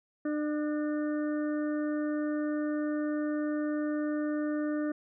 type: harmonic tone with a mistuned harmonic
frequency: 300 Hz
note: D4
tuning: 37 cents sharp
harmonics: 1 / 2 / 4 / 5 / 6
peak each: -29 / -37 / -46 / -46 / -48 dBFS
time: 0.25-4.92 s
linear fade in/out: 5 ms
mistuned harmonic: 5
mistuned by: -27 cents
effects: none